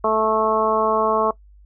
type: harmonic tone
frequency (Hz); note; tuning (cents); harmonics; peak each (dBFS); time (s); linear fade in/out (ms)
218.8; A3; -9; 1 / 2 / 3 / 4 / 5 / 6; -29 / -21 / -21 / -25 / -21 / -30; 0.04-1.31; 5
effects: noise-tail reverb RT60 0.1 s tail -19 dB re dry + added 50 Hz sine -45 dBFS peak until 1.65 s